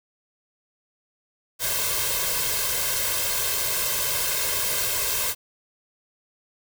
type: noise with comb filter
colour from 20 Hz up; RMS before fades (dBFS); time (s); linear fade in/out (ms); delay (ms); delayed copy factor
white; -25; 1.59-5.35; 50; 1.9; +0.9
effects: none